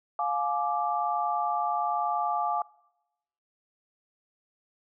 sine chord, D diminished, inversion first, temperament just, 704.8 / 845.8 / 1174.7 Hz, F5 / Ab5 / D6, +16 / +31 / 0 cents, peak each -30 dBFS, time 0.19-2.62 s, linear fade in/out 2 ms, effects noise-tail reverb RT60 0.9 s tail -23 dB re dry

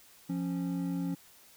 triangle tone pair together, 174.61 / 274.9 Hz, F3 / C#4, 0 / -14 cents, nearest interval minor sixth, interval 786 cents, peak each -31 / -32 dBFS, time 0.29-1.15 s, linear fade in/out 10 ms, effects white hiss -58 dBFS RMS until 1.56 s

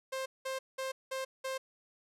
sawtooth tone bursts, 528 Hz, C5, 16 cents sharp, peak -31 dBFS, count 5, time 0.12-1.58 s, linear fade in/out 10 ms, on 140 ms, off 190 ms, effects low-pass 12000 Hz 12 dB/octave

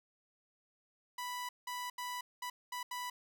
sawtooth tone bursts at uneven times, 987.8 Hz, B5, in tune, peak -35 dBFS, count 6, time 1.18-1.49 / 1.67-1.9 / 1.98-2.21 / 2.42-2.5 / 2.72-2.83 / 2.91-3.1 s, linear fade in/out 5 ms, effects none

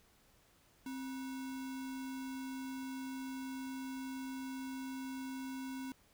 sine tone with sample-and-hold, 263.4 Hz, C4, 12 cents sharp, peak -40 dBFS, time 0.86-5.92 s, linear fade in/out 2 ms, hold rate 1225 Hz, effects pink hiss -68 dBFS RMS until 6.13 s

